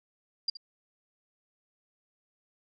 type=tone with echo; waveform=sine; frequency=4798 Hz; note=D8; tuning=36 cents sharp; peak=-25 dBFS; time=0.48-0.5 s; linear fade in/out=5 ms; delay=71 ms; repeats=1; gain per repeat=-15 dB; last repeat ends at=0.571 s; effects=none